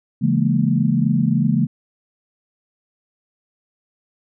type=chord; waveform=sine; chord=A# half-diminished seventh; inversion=first; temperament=just; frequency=139.85 / 167.82 / 209.8 / 233.1 Hz; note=C#3 / E3 / G#3 / A#3; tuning=+16 / +31 / +18 / 0 cents; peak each=-20 dBFS; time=0.21-1.67 s; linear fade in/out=20 ms; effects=none